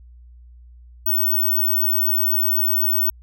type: tone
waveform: sine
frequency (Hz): 15804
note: B9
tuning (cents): 0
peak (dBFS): -16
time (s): 1.06-3.1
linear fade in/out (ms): 5
effects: added 60 Hz sine -42 dBFS peak until 3.22 s